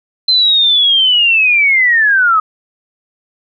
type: linear sweep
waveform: sine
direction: down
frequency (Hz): 4109 to 1244.5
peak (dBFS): -7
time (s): 0.28-2.4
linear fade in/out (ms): 5
effects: none